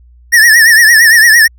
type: tone with vibrato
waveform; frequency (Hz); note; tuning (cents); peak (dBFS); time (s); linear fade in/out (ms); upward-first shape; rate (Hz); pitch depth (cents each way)
square; 1818; A#6; -44; -3; 0.32-1.48; 20; triangle; 8.8; 120
effects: added 60 Hz sine -38 dBFS peak until 1.58 s